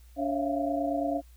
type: tone cluster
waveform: sine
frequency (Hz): 287.1 / 547 / 666 / 695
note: D4 / C#5 / E5 / F5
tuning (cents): -39 / -23 / +18 / -9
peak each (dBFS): -30 / -35 / -32 / -32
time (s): 0.16-1.22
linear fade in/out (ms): 50
effects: added 60 Hz sine -50 dBFS peak until 1.36 s + white hiss -64 dBFS RMS until 1.36 s